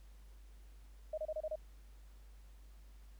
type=tone bursts; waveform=sine; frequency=622.3 Hz; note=D#5; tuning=in tune; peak=-36 dBFS; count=6; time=1.13-1.557 s; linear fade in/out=5 ms; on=47 ms; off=29 ms; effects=added 50 Hz sine -54 dBFS peak until 3.19 s + pink hiss -70 dBFS RMS until 3.19 s